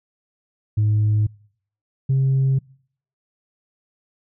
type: tone pair in turn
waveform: sine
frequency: 106.2 / 134.11 Hz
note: G#2 / C3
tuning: +39 / +43 cents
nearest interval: major third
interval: 404 cents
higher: second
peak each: -13 dBFS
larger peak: neither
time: 0.77-1.27 / 2.09-2.59 s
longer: neither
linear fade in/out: 10 ms
effects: noise-tail reverb RT60 0.6 s tail -26 dB re dry + tanh soft clip ceiling -13 dBFS